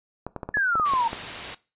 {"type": "clicks", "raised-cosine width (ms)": 1, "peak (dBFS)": -17, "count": 9, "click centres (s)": [0.266, 0.363, 0.432, 0.49, 0.571, 0.755, 0.798, 0.936, 1.131]}
{"type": "exponential sweep", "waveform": "sine", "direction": "down", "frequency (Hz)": [1746, 896], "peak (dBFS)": -20, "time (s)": [0.54, 1.08], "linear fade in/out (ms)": 5}
{"type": "noise", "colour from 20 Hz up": "white", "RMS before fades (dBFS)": -32, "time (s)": [0.85, 1.55], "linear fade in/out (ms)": 10}
{"effects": ["noise-tail reverb RT60 0.3 s tail -19 dB re dry", "resampled to 8000 Hz"]}